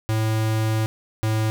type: tone pair in turn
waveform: square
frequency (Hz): 110 / 109.54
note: A2 / A2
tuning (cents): 0 / -7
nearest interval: unison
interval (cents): 7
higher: first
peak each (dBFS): -20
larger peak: neither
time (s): 0.09-0.86 / 1.23-1.5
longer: first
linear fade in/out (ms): 0
effects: none